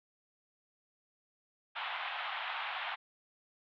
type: band-pass noise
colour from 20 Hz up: pink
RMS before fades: -39 dBFS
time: 1.75-2.96 s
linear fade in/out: 20 ms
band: 720 to 3500 Hz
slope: 48 dB/octave
effects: none